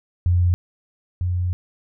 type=tone pair in turn; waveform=sine; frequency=88.4 / 89.48 Hz; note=F2 / F2; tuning=+22 / +43 cents; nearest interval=unison; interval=21 cents; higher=second; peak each=-14 / -19 dBFS; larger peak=first; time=0.26-0.54 / 1.21-1.53 s; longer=second; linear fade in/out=0 ms; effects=none